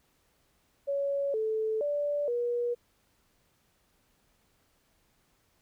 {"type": "tone with pitch steps", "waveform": "sine", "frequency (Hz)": [560, 437.9, 582, 480.3], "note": ["C#5", "A4", "D5", "B4"], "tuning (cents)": [18, -8, -16, -48], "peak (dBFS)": -27, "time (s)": [0.87, 2.75], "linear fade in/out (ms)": 20, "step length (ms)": 470, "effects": ["pink hiss -70 dBFS RMS until 5.61 s"]}